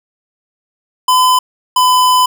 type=tone pair in turn; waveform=square; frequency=1013 / 1007.2 Hz; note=B5 / B5; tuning=+44 / +34 cents; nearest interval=unison; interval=10 cents; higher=first; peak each=-8 dBFS; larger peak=neither; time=1.08-1.39 / 1.76-2.26 s; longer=second; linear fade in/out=5 ms; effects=none